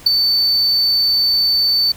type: tone with ADSR envelope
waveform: triangle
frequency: 4529 Hz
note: C#8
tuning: 36 cents sharp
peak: -4 dBFS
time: 0.06-1.92 s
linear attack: 8 ms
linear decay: 9 ms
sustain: -7 dB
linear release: 4 ms
effects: pink hiss -40 dBFS RMS until 1.96 s